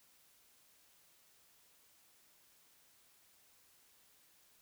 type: silence
effects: white hiss -68 dBFS RMS until 4.61 s